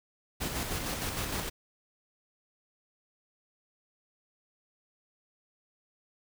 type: noise with tremolo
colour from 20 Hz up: pink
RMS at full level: -33 dBFS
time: 0.4-1.5 s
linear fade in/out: 20 ms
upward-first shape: square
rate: 6.5 Hz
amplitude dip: 35%
effects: none